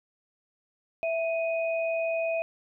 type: tone pair together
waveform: sine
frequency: 659.3 / 2494 Hz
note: E5 / D#7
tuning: 0 / +3 cents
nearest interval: octave + major seventh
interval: 2303 cents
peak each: -26 / -34 dBFS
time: 1.03-2.42 s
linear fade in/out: 0 ms
effects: none